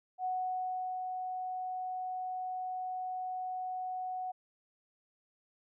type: tone with ADSR envelope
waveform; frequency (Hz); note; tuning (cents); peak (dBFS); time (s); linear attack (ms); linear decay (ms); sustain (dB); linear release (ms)
sine; 740; F#5; 0; -31; 0.18-4.32; 66; 760; -4; 13
effects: none